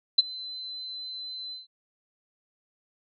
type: tone with ADSR envelope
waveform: sine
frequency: 4048 Hz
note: B7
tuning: 42 cents sharp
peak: -12 dBFS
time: 0.18-1.67 s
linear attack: 8 ms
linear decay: 24 ms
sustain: -23 dB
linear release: 150 ms
effects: none